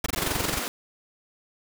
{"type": "noise bursts", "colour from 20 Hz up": "pink", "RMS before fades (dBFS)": -25, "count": 13, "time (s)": [0.04, 0.59], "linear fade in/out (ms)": 5, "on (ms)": 22, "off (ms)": 22}
{"type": "high-pass noise", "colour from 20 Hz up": "pink", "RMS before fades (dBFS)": -31, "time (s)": [0.16, 0.68], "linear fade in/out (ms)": 0, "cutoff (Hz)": 200, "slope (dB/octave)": 48}
{"effects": []}